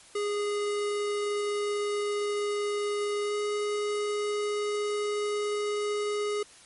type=tone with pitch glide; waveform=square; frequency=412.3 to 415.6 Hz; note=G#4 to G#4; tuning=-13 to +1 cents; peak=-28 dBFS; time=0.15-6.43 s; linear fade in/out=5 ms; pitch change=+14 cents; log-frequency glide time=3.23-3.35 s; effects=white hiss -53 dBFS RMS until 6.65 s + MP3 48 kbps